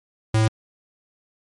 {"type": "tone", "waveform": "square", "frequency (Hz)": 110, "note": "A2", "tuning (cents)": 0, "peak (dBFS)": -16, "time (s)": [0.34, 0.48], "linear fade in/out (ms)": 5, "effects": ["MP3 48 kbps"]}